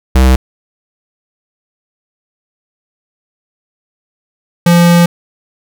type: tone pair in turn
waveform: square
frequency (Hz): 64.6 / 172.46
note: C2 / F3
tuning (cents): -21 / -21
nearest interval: octave + perfect fourth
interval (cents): 1700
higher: second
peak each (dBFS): -5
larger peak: neither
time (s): 0.15-0.36 / 4.66-5.06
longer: second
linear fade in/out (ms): 5
effects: none